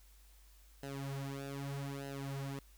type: tone with flanger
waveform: sawtooth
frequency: 138.59 Hz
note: C#3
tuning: in tune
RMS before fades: -42 dBFS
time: 0.83-2.59 s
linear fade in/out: 0 ms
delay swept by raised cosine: 0.86 to 6.26 ms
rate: 0.81 Hz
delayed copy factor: -0.95
effects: added 50 Hz sine -59 dBFS peak until 2.77 s + white hiss -67 dBFS RMS until 2.77 s